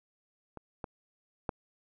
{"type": "clicks", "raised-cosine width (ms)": 1, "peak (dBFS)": [-29, -23, -17], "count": 3, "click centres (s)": [0.573, 0.842, 1.492], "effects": []}